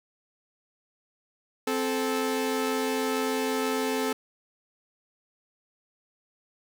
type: tone pair together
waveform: sawtooth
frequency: 261.2 / 436 Hz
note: C4 / A4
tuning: -3 / -16 cents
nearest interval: major sixth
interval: 887 cents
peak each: -25 / -24 dBFS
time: 1.67-4.13 s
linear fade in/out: 5 ms
effects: none